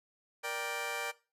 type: chord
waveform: 15% pulse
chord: G minor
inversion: first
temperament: just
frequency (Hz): 470.4 / 588 / 784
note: Bb4 / D5 / G5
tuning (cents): +16 / +2 / 0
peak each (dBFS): -34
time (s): 0.43-1.12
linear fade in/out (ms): 20
effects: noise-tail reverb RT60 0.3 s tail -18 dB re dry + resampled to 32000 Hz